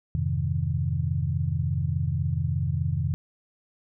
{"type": "chord", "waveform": "sine", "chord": "F minor seventh", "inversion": "none", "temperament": "equal", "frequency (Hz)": [87.31, 103.83, 130.81, 155.56], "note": ["F2", "Ab2", "C3", "Eb3"], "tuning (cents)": [0, 0, 0, 0], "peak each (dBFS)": [-28, -32, -28, -29], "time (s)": [0.15, 3.14], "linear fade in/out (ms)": 0, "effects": []}